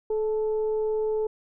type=tone with frequency modulation; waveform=sine; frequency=431.5 Hz; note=A4; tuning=34 cents flat; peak=-23 dBFS; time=0.1-1.27 s; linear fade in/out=5 ms; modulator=443 Hz; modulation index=0.31; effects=none